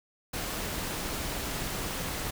pink noise with amplitude modulation, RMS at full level -32 dBFS, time 0.33-2.31 s, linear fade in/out 10 ms, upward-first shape sine, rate 244 Hz, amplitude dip 45%, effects none

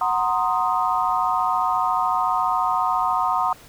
sine chord, C half-diminished seventh, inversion second, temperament equal, 740 / 932.3 / 1046.5 / 1244.5 Hz, Gb5 / Bb5 / C6 / Eb6, 0 / 0 / 0 / 0 cents, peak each -24 dBFS, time 0.01-3.53 s, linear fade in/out 2 ms, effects pink hiss -47 dBFS RMS until 3.68 s

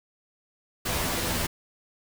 pink noise with comb filter, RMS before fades -28 dBFS, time 0.85-1.47 s, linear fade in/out 10 ms, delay 12 ms, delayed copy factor +0.6, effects none

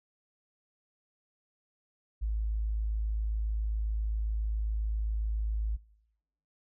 sine tone, 53.7 Hz, A1, 41 cents flat, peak -28 dBFS, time 2.21-5.77 s, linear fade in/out 20 ms, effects noise-tail reverb RT60 0.9 s tail -24 dB re dry

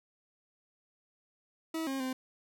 40% pulse tone with pitch steps, 322.6 / 269 / 259.2 Hz, E4 / C4 / C4, -37 / +48 / -16 cents, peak -32 dBFS, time 1.74-2.13 s, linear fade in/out 5 ms, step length 130 ms, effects none

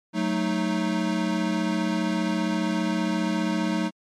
square chord, D# diminished, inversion first, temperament equal, 185 / 220 / 311.1 Hz, F#3 / A3 / D#4, 0 / 0 / 0 cents, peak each -28 dBFS, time 0.13-3.91 s, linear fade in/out 50 ms, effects low-pass 6000 Hz 12 dB/octave + MP3 64 kbps

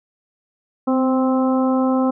harmonic tone with a mistuned harmonic, 261.6 Hz, C4, in tune, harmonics 1 / 2 / 3 / 4 / 5, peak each -16 / -22 / -26 / -28 / -30 dBFS, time 0.87-2.11 s, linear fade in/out 10 ms, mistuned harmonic 1, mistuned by -20 cents, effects none

